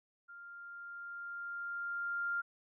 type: tone with level ramp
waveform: sine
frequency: 1396.9 Hz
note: F6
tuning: in tune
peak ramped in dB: -49 to -32 dBFS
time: 0.28-2.42 s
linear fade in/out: 20 ms
effects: none